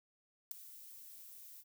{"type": "noise with ADSR envelope", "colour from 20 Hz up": "violet", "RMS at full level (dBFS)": -35, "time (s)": [0.51, 1.64], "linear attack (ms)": 5, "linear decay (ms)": 4, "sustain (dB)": -19, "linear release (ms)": 42, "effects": []}